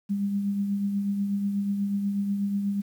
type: tone with tremolo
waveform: sine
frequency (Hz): 200.5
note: G3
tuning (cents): +39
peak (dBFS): -22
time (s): 0.09-2.82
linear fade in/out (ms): 20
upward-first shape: triangle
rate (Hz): 8.2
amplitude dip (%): 45
effects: 9-bit